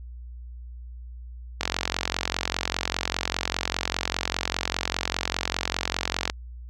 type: click train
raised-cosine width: 0.2 ms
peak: -6 dBFS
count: 212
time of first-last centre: 1.61-6.299 s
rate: 45 Hz
effects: added 60 Hz sine -37 dBFS peak until 6.69 s